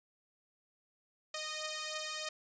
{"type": "beating tone pair", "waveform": "5% pulse", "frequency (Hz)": [617, 620.2], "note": ["D#5", "D#5"], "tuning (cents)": [-15, -6], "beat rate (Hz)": 3.2, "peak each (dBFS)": [-28, -32], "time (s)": [1.34, 2.29], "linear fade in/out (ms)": 5, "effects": ["resampled to 16000 Hz"]}